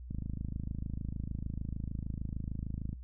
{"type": "click train", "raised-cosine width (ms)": 5, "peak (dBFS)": -25, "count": 76, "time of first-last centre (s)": [0.11, 2.93], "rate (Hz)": 26.6, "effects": ["noise-tail reverb RT60 0.1 s tail -20 dB re dry", "added 61 Hz sine -43 dBFS peak until 3.03 s"]}